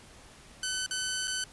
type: tone with dropouts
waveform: 10% pulse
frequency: 1514 Hz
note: F#6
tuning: 39 cents sharp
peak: -22 dBFS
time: 0.63-1.44 s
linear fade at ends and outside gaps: 2 ms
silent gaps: 0.863-0.909 / 1.274-1.278 s
effects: pink hiss -53 dBFS RMS until 1.52 s + resampled to 24000 Hz